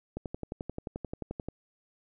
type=click train; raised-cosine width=2 ms; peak=-22 dBFS; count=16; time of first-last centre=0.17-1.486 s; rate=11.4 Hz; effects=none